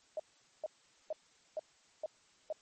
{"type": "tone bursts", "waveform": "sine", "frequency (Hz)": 622.3, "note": "D#5", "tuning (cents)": 0, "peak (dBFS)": -34, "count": 6, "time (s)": [0.17, 2.526], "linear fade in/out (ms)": 2, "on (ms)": 26, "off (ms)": 440, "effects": ["white hiss -67 dBFS RMS until 2.61 s", "MP3 32 kbps"]}